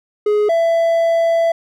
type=tone pair in turn; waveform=triangle; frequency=418.7 / 666.4 Hz; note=G#4 / E5; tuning=+14 / +19 cents; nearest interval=minor sixth; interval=805 cents; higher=second; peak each=-10 dBFS; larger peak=neither; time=0.26-0.49 / 0.49-1.52 s; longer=second; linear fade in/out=5 ms; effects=none